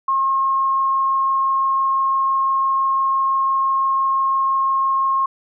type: tone with frequency modulation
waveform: sine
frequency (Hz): 1076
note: C6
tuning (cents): +48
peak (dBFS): -15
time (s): 0.08-5.26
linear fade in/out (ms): 5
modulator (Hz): 25.9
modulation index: 0.2
effects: none